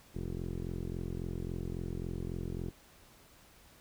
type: tone with low-pass filter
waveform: 15% pulse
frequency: 43.65 Hz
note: F1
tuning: in tune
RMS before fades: -38 dBFS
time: 0.14-2.71 s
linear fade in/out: 20 ms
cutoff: 320 Hz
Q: 4.7
effects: pink hiss -60 dBFS RMS until 3.8 s